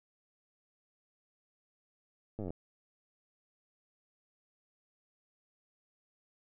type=slowing click train; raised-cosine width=2 ms; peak=-27 dBFS; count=12; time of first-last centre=2.39-2.505 s; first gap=9 ms; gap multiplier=1.03; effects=none